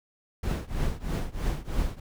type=noise with tremolo; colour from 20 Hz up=brown; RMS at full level=-25 dBFS; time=0.43-2 s; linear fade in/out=5 ms; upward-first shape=triangle; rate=3.1 Hz; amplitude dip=95%; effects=none